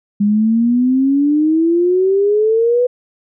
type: exponential sweep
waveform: sine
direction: up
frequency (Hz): 202.1 to 499.9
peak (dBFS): -10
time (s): 0.2-2.87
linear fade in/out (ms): 10
effects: none

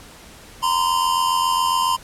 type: tone pair together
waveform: square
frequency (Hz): 941.7 / 1029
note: A#5 / C6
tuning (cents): +17 / -29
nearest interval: major second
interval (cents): 154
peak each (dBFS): -23 / -19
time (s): 0.62-1.97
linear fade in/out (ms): 20
effects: pink hiss -43 dBFS RMS until 2.03 s + low-pass 12000 Hz 12 dB/octave

